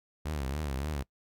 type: tone with vibrato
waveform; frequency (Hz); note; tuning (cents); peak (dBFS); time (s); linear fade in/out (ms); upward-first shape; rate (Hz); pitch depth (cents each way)
sawtooth; 71.2; C#2; +47; -28; 0.25-1.03; 10; triangle; 3.5; 180
effects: noise-tail reverb RT60 0.1 s tail -23 dB re dry